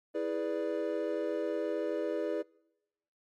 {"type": "chord", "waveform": "triangle", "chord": "E dominant seventh", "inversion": "none", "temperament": "equal with one note detuned", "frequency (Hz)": [327, 415.3, 493.9, 587.3], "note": ["E4", "G#4", "B4", "D5"], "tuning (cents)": [-14, 0, 0, 0], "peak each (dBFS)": -34, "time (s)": [0.14, 2.43], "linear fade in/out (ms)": 20, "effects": ["noise-tail reverb RT60 1.0 s tail -26 dB re dry", "MP3 64 kbps"]}